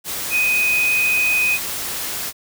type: tone in noise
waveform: sine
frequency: 2500 Hz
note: D#7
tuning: 8 cents sharp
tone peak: -15 dBFS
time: 0.3-1.59 s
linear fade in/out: 50 ms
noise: white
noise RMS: -26 dBFS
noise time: 0.04-2.33 s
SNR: +8 dB
effects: none